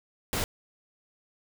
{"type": "noise", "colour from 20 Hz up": "pink", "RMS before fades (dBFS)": -29, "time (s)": [0.33, 0.44], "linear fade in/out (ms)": 0, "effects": []}